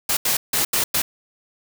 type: noise bursts at uneven times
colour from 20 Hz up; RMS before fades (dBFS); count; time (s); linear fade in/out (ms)
white; -20; 5; 0.09-0.17 / 0.25-0.37 / 0.53-0.65 / 0.73-0.84 / 0.94-1.02; 5
effects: none